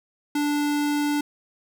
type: tone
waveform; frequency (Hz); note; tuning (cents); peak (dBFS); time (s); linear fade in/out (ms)
square; 292.8; D4; -5; -22; 0.35-1.21; 5
effects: none